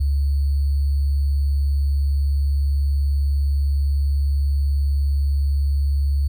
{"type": "tone with sample-and-hold", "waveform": "sine", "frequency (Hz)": 70.3, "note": "C#2", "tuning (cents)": 25, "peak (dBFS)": -16, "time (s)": [0, 6.28], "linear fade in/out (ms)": 10, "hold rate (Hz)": 4410, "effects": []}